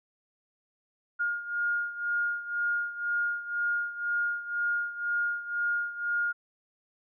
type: beating tone pair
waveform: sine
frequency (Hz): 1420 / 1422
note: F6 / F6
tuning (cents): +28 / +31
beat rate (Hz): 2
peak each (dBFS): -29 / -33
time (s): 1.19-6.33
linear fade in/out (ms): 20
effects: none